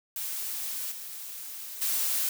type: noise with level steps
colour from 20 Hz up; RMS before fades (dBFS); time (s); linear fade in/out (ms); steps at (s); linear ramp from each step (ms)
blue; -34 / -40 / -28; 0.16-2.29; 2; 0.91 / 1.81; 10
effects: none